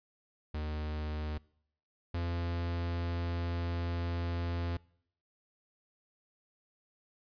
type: tone pair in turn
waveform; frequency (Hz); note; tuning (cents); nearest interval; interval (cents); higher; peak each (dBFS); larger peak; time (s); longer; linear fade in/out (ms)
45% pulse; 76.3 / 85.82; D#2 / F2; -33 / -30; major second; 203; second; -34 / -32; second; 0.54-1.38 / 2.14-4.77; second; 5
effects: noise-tail reverb RT60 0.7 s tail -24 dB re dry + resampled to 11025 Hz